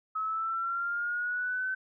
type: linear sweep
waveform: sine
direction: up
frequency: 1281 to 1531 Hz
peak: -29 dBFS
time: 0.15-1.75 s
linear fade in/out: 10 ms
effects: none